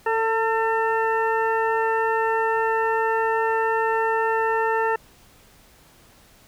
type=harmonic tone with a mistuned harmonic; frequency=449.7 Hz; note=A4; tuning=38 cents sharp; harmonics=1 / 2 / 3 / 4 / 6; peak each=-23 / -23 / -29 / -27 / -38 dBFS; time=0.06-4.96 s; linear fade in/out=5 ms; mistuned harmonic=1; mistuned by=-15 cents; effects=pink hiss -53 dBFS RMS until 6.47 s